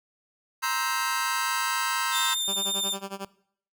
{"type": "chord", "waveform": "sawtooth", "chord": "C dominant seventh", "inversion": "third", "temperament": "just", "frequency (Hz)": [941.9, 1046.5, 1308.1, 1569.8], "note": ["Bb5", "C6", "E6", "G6"], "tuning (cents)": [18, 0, -14, 2], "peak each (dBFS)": -27, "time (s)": [0.62, 2.35], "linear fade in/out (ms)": 20}
{"type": "tone with vibrato", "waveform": "sawtooth", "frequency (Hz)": 3604, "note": "A7", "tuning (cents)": 41, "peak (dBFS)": -23, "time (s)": [2.11, 2.97], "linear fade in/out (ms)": 50, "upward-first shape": "sine", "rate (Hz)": 12, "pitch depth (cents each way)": 10}
{"type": "tone with tremolo", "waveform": "10% pulse", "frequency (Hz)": 196, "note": "G3", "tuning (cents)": 0, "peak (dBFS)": -23, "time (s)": [2.48, 3.25], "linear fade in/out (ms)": 0, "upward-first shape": "sine", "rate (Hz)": 11, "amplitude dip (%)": 95}
{"effects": ["noise-tail reverb RT60 0.6 s tail -20 dB re dry"]}